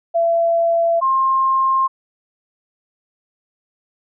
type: tone pair in turn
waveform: sine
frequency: 673 / 1062.2 Hz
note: E5 / C6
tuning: +36 / +26 cents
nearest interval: minor sixth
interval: 790 cents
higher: second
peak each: -13 dBFS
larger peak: neither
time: 0.14-1.01 / 1.01-1.88 s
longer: neither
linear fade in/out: 20 ms
effects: none

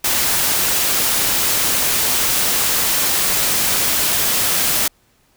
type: noise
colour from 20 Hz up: white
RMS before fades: -17 dBFS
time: 0.04-4.88 s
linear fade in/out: 5 ms
effects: pink hiss -58 dBFS RMS until 5.36 s

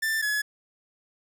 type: tone pair in turn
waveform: 45% pulse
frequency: 1776 / 1697.3 Hz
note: A6 / G#6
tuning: +16 / +37 cents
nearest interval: minor second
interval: 79 cents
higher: first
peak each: -24 dBFS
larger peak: neither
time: 0.02-0.22 / 0.22-0.42 s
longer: neither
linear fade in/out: 10 ms
effects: none

